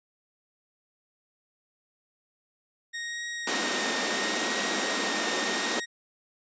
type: tone with vibrato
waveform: sawtooth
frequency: 1862 Hz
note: A#6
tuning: 2 cents flat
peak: -29 dBFS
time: 2.93-5.86 s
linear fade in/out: 20 ms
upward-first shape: triangle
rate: 0.74 Hz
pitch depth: 26 cents each way
type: high-pass noise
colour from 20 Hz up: pink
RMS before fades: -29 dBFS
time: 3.47-5.8 s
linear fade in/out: 5 ms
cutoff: 210 Hz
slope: 48 dB/octave
effects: resampled to 16000 Hz